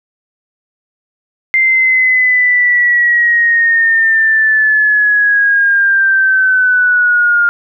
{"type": "linear sweep", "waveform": "sine", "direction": "down", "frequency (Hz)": [2093, 1409], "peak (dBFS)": -7, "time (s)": [1.54, 7.49], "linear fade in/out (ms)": 0, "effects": []}